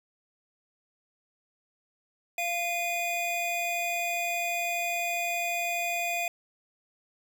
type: tone pair together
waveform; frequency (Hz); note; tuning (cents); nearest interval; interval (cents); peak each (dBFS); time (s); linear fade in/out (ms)
square; 691 / 2462; F5 / D#7; -19 / -19; octave + minor seventh; 2200; -32 / -31; 2.38-6.28; 2
effects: none